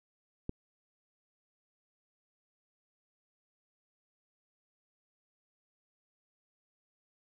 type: click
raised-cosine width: 3 ms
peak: -22 dBFS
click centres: 0.494 s
effects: none